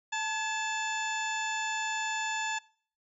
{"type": "harmonic tone with a mistuned harmonic", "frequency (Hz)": 880, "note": "A5", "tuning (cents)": 0, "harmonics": [1, 2, 3, 4, 5, 6, 7, 8], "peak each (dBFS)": [-34, -34, -38, -40, -48, -51, -52, -41], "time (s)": [0.12, 2.59], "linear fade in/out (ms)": 10, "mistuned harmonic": 2, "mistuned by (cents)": -59, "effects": ["noise-tail reverb RT60 0.5 s tail -23 dB re dry"]}